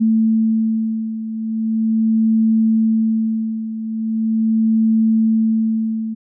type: beating tone pair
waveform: sine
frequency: 221.9 / 222.3 Hz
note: A3 / A3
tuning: +15 / +18 cents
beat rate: 0.4 Hz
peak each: -15 / -20 dBFS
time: 0-6.15 s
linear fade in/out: 20 ms
effects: none